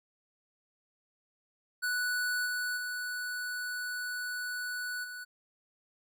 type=tone with level steps; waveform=square; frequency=1480 Hz; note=F#6; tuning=in tune; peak=-30 / -32 / -35 / -41 dBFS; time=1.82-5.25 s; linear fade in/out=20 ms; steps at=2.45 / 2.76 / 5.03 s; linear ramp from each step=20 ms; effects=none